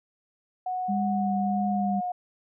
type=tone with pitch glide; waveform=sine; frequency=736 to 720.9 Hz; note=F#5 to F#5; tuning=-9 to -45 cents; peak=-27 dBFS; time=0.66-2.12 s; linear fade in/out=5 ms; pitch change=-36 cents; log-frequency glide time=1.15-1.88 s
type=tone with vibrato; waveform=sine; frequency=200.2 Hz; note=G3; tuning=37 cents sharp; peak=-25 dBFS; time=0.88-2.01 s; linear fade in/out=20 ms; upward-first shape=triangle; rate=1.6 Hz; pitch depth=23 cents each way
effects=none